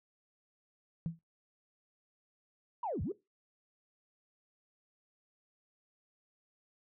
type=tone with exponential decay; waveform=sine; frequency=165.1 Hz; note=E3; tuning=3 cents sharp; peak=-28 dBFS; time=1.06-1.19 s; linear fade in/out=0 ms; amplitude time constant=28 ms
type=linear two-way sweep; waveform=sine; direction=down then up; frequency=1004 to 61.74 to 445.8 Hz; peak=-33 dBFS; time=2.83-3.12 s; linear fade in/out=5 ms; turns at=3.02 s
effects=noise-tail reverb RT60 0.2 s tail -18 dB re dry + tanh soft clip ceiling -26 dBFS